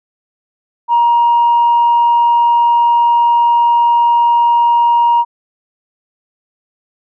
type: tone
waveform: sine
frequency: 945 Hz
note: A#5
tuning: 23 cents sharp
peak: -6 dBFS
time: 0.88-5.25 s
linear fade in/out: 50 ms
effects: tanh soft clip ceiling -4 dBFS